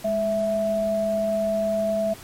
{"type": "tone pair together", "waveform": "sine", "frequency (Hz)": [207.3, 658], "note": ["G#3", "E5"], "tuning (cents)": [-3, -3], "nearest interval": "octave + minor sixth", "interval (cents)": 2000, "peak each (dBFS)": [-28, -21], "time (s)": [0.04, 2.14], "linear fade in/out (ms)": 10, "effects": ["pink hiss -43 dBFS RMS until 2.23 s", "MP3 64 kbps"]}